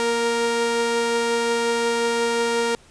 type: tone pair together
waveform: sawtooth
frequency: 235.9 / 466.2 Hz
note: A#3 / A#4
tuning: +21 / 0 cents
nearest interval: octave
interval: 1179 cents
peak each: -25 / -16 dBFS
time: 0-2.75 s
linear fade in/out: 0 ms
effects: pink hiss -52 dBFS RMS until 2.9 s + resampled to 22050 Hz